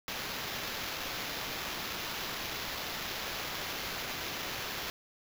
violet noise with sample-and-hold, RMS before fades -38 dBFS, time 0.08-4.9 s, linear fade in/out 0 ms, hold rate 8820 Hz, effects none

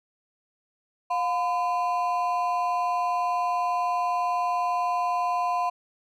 triangle ring-modulated tone, 861 Hz, A5, 38 cents flat, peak -18 dBFS, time 1.1-5.7 s, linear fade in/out 10 ms, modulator 150 Hz, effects none

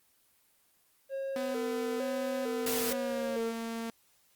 triangle tone with vibrato, 496.8 Hz, B4, 10 cents sharp, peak -31 dBFS, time 1.09-3.53 s, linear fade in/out 50 ms, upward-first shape square, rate 1.1 Hz, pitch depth 150 cents each way
sawtooth tone with pitch glide, 252.1 to 228.5 Hz, B3 to A#3, +36 to -34 cents, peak -31 dBFS, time 1.36-3.9 s, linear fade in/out 2 ms, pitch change -170 cents, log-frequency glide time 2.76-3.41 s
white noise, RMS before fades -34 dBFS, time 2.66-2.93 s, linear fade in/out 5 ms
effects white hiss -68 dBFS RMS until 4.35 s + Opus 24 kbps

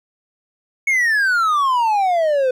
triangle exponential sweep, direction down, 2218 to 500 Hz, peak -12 dBFS, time 0.87-2.51 s, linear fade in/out 5 ms, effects none

